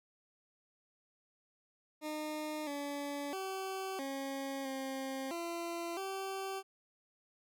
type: tone with pitch steps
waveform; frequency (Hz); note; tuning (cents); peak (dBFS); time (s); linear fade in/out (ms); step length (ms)
20% pulse; 305.6 / 285.8 / 382.4 / 272.6 / 267 / 339.9 / 386.3; D#4 / D4 / G4 / C#4 / C4 / F4 / G4; -31 / -47 / -43 / -29 / +35 / -47 / -25; -33; 2.01-6.63; 50; 660
effects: none